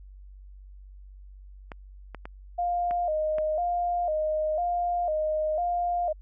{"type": "clicks", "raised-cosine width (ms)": 0.5, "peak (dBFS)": -23, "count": 5, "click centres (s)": [1.718, 2.147, 2.255, 2.91, 3.384]}
{"type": "tone with vibrato", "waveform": "sine", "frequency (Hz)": 659.3, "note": "E5", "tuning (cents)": 0, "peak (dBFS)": -24, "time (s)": [2.58, 6.13], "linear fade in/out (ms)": 10, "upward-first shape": "square", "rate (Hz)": 1, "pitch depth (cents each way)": 110}
{"effects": ["added 48 Hz sine -44 dBFS peak until 6.21 s"]}